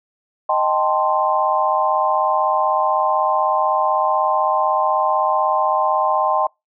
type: chord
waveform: sine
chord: A half-diminished seventh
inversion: second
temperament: equal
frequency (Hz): 622.3 / 784 / 880 / 1046.5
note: Eb5 / G5 / A5 / C6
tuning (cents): 0 / 0 / 0 / 0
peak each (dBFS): -21 / -20 / -22 / -19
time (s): 0.49-6.47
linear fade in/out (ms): 5
effects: noise-tail reverb RT60 0.2 s tail -26 dB re dry